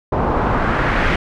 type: noise with low-pass filter sweep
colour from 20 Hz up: pink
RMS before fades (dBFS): -17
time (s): 0.12-1.16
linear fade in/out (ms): 5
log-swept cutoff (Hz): 860 to 2200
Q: 1.7
effects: none